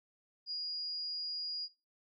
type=tone; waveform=sine; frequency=4868 Hz; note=D#8; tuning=39 cents flat; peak=-36 dBFS; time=0.46-1.69 s; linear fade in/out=50 ms; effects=noise-tail reverb RT60 0.3 s tail -20 dB re dry